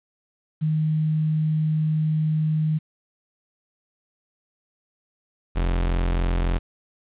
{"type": "tone pair in turn", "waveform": ["sine", "40% pulse"], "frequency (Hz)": [155.56, 43.65], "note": ["D#3", "F1"], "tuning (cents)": [0, 0], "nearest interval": "octave + minor seventh", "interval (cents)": 2200, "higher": "first", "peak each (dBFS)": -19, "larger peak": "neither", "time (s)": [[0.61, 2.79], [5.55, 6.59]], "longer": "first", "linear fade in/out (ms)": 20, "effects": ["resampled to 8000 Hz", "9-bit"]}